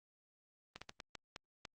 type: slowing click train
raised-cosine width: 0.2 ms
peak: -28 dBFS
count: 7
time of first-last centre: 0.76-1.652 s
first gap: 56 ms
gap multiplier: 1.39
effects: Opus 24 kbps